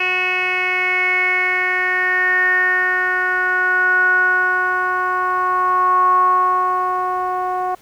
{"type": "tone with low-pass filter sweep", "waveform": "10% pulse", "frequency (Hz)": 366.5, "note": "F#4", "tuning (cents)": -16, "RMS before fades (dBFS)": -17, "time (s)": [0, 7.75], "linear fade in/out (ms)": 5, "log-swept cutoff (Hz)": [2600, 880], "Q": 8.9, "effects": ["pink hiss -50 dBFS RMS until 7.81 s"]}